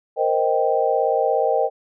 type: chord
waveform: sine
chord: C minor seventh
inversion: third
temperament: equal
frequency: 466.2 / 523.3 / 622.3 / 784 Hz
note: Bb4 / C5 / Eb5 / G5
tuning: 0 / 0 / 0 / 0 cents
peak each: -22 dBFS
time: 0.16-1.7 s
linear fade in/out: 50 ms
effects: none